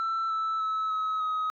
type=tone with pitch steps; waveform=sine; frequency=1334 / 1316.4 / 1299 / 1281.9 / 1265 Hz; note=E6 / E6 / E6 / E6 / D#6; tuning=+20 / -3 / -26 / -49 / +28 cents; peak=-24 dBFS; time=0-1.5 s; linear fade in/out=0 ms; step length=300 ms; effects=tanh soft clip ceiling -25 dBFS